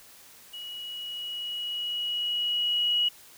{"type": "tone with level ramp", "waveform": "sine", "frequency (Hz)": 2911, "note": "F#7", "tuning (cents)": -29, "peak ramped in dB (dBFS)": [-37, -21], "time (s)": [0.53, 3.09], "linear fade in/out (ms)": 10, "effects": ["white hiss -52 dBFS RMS until 3.37 s"]}